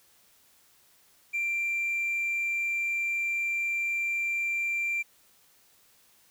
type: tone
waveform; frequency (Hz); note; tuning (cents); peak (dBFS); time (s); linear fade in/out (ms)
triangle; 2363; D7; +10; -24; 1.33-5.03; 20
effects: tanh soft clip ceiling -22 dBFS + white hiss -62 dBFS RMS until 6.3 s